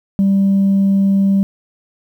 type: tone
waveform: sine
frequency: 196 Hz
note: G3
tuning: in tune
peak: -8 dBFS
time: 0.19-1.43 s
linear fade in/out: 0 ms
effects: tanh soft clip ceiling -8 dBFS + 8-bit